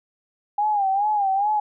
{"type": "tone with vibrato", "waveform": "sine", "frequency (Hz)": 809, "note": "G#5", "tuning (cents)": -46, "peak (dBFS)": -18, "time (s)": [0.58, 1.6], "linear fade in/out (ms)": 5, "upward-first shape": "sine", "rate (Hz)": 2.4, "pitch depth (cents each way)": 95, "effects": []}